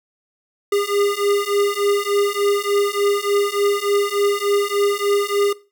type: beating tone pair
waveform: square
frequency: 403.7 / 407.1 Hz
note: G#4 / G#4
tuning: -49 / -35 cents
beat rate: 3.4 Hz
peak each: -21 dBFS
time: 0.72-5.53 s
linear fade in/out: 5 ms
effects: noise-tail reverb RT60 0.3 s tail -18 dB re dry